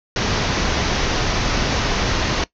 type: low-pass noise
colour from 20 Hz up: pink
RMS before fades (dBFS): -20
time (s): 0.16-2.44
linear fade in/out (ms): 2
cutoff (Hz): 6400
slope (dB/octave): 96
effects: noise-tail reverb RT60 0.1 s tail -19 dB re dry